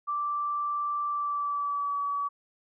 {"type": "tone with pitch glide", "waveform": "sine", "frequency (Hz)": [1171, 1141], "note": ["D6", "C#6"], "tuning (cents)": [-5, 50], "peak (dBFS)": -27, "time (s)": [0.07, 2.29], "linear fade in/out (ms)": 20, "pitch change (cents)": -45, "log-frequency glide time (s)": [1.07, 1.99], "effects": []}